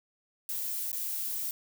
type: noise with dropouts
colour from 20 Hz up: violet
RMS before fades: -34 dBFS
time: 0.49-1.51 s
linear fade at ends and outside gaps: 1 ms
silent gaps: 0.917-0.929 s
effects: none